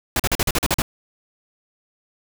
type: noise bursts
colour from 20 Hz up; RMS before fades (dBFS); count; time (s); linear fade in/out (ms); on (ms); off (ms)
pink; -19; 9; 0.16-0.82; 2; 36; 42
effects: none